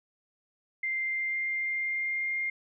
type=tone with pitch glide; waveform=sine; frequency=2093 to 2117 Hz; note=C7 to C7; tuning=0 to +20 cents; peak=-28 dBFS; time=0.83-2.5 s; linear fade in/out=5 ms; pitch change=+20 cents; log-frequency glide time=1.02-2.38 s; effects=none